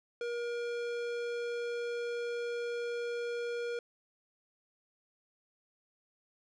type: tone with tanh clipping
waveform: sine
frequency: 475.4 Hz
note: A#4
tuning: 34 cents sharp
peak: -36 dBFS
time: 0.21-3.79 s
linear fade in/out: 2 ms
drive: 18 dB
effects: none